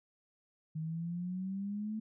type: exponential sweep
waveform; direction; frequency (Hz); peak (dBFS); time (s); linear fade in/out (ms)
sine; up; 155.56 to 220; -35; 0.75-2; 10
effects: none